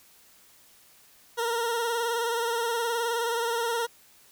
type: tone with vibrato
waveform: 20% pulse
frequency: 466.2 Hz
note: A#4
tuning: in tune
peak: -21 dBFS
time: 1.37-3.87 s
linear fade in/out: 20 ms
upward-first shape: sine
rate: 19 Hz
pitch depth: 45 cents each way
effects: white hiss -57 dBFS RMS until 4.31 s